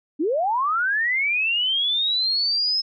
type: linear sweep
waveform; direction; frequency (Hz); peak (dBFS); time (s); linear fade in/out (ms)
sine; up; 270 to 5200; -19; 0.19-2.82; 20
effects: none